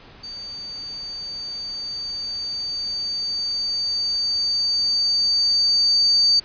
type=tone with level ramp; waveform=sine; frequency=4611 Hz; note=D8; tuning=33 cents flat; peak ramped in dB=-31 to -12 dBFS; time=0.23-6.4 s; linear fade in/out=10 ms; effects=pink hiss -46 dBFS RMS until 6.44 s + resampled to 11025 Hz